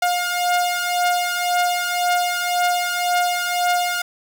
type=beating tone pair; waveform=sawtooth; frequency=710 / 711.9 Hz; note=F5 / F5; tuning=+28 / +33 cents; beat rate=1.9 Hz; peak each=-16 / -19 dBFS; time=0.02-4.02 s; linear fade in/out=5 ms; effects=none